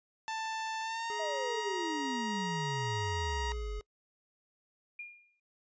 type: tone with pitch glide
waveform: sawtooth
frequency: 886 to 944.1 Hz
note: A5 to A#5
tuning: +12 to +22 cents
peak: -31 dBFS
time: 0.28-3.52 s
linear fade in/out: 0 ms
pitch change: +110 cents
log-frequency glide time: 0.81-1.23 s
type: tone with tremolo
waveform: square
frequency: 420 Hz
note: G#4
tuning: 19 cents sharp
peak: -40 dBFS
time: 1.1-3.81 s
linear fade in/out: 0 ms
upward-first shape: triangle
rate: 0.64 Hz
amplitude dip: 40%
type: exponential sweep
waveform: sine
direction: down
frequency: 657 to 46.25 Hz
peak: -35 dBFS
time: 1.19-3.8 s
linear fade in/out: 10 ms
type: tone with exponential decay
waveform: sine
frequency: 2415 Hz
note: D7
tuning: 48 cents sharp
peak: -38 dBFS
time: 4.99-5.4 s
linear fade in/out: 5 ms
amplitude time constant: 89 ms
effects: noise-tail reverb RT60 0.1 s tail -22 dB re dry + resampled to 16000 Hz